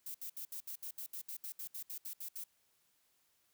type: noise bursts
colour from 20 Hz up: violet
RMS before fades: -44 dBFS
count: 16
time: 0.06-2.44 s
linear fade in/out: 5 ms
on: 85 ms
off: 68 ms
effects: white hiss -75 dBFS RMS until 3.53 s